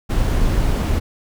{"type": "noise", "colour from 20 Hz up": "brown", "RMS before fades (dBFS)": -17, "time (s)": [0.09, 1], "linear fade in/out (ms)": 20, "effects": []}